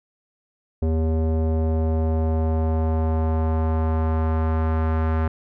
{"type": "tone with low-pass filter sweep", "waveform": "square", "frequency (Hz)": 79.9, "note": "D#2", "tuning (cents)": 47, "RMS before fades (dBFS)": -21, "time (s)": [0.82, 5.28], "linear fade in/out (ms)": 5, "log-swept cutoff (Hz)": [470, 1400], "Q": 1.5, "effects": []}